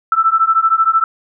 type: beating tone pair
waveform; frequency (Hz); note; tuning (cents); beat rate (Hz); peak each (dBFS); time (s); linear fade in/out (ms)
sine; 1318.5 / 1331.5; E6 / E6; 0 / +17; 13; -13; 0.12-1.04; 2
effects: none